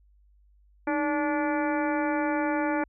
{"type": "harmonic tone with a mistuned harmonic", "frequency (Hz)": 290.2, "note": "D4", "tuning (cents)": -21, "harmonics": [1, 2, 3, 4, 5, 6, 7, 8], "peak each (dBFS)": [-27, -31, -31, -39, -35, -38, -42, -40], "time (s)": [0.87, 2.84], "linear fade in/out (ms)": 5, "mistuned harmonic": 1, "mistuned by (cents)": 100, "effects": ["added 50 Hz sine -57 dBFS peak until 2.88 s"]}